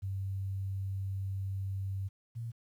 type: tone pair in turn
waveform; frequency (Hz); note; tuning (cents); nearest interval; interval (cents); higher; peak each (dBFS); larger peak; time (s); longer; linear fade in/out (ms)
sine; 96.8 / 115.65; G2 / A#2; -21 / -13; minor third; 308; second; -33 / -36; first; 0.02-2.09 / 2.35-2.52; first; 20
effects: 11-bit